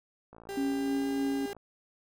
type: click train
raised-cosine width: 1 ms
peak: -36 dBFS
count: 71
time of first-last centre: 0.33-1.567 s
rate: 56.6 Hz
type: tone with pitch glide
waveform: 35% pulse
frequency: 396.2 to 402.2 Hz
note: G4 to G4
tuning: +18 to +44 cents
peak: -34 dBFS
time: 0.49-1.53 s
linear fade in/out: 0 ms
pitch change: +26 cents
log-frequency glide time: 0.64-1.07 s
type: tone with tremolo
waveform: sine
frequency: 275.6 Hz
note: C#4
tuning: 10 cents flat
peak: -27 dBFS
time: 0.57-1.46 s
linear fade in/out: 5 ms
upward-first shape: sine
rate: 3.3 Hz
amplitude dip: 25%
effects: none